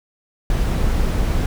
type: noise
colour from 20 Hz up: brown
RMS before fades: -18 dBFS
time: 0.5-1.46 s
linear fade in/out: 2 ms
effects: none